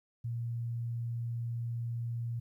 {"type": "tone", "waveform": "sine", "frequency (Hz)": 117.5, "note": "A#2", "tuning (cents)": 14, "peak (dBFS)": -33, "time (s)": [0.24, 2.4], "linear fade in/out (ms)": 10, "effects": ["12-bit"]}